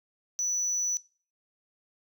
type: tone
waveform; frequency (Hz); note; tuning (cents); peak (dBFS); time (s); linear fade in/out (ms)
sine; 5940; F#8; +6; -25; 0.39-0.97; 0
effects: noise-tail reverb RT60 0.4 s tail -21 dB re dry + tanh soft clip ceiling -24 dBFS